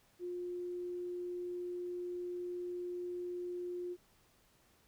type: tone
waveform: sine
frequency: 355.1 Hz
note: F4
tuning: 29 cents sharp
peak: -38 dBFS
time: 0.19-3.97 s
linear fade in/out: 50 ms
effects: pink hiss -69 dBFS RMS until 4.87 s